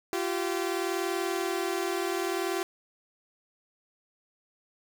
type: tone pair together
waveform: sawtooth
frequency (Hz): 343.9 / 384.5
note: F4 / G4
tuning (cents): -27 / -33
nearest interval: major second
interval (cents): 194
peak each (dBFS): -27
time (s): 0.13-2.63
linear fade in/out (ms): 0
effects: 8-bit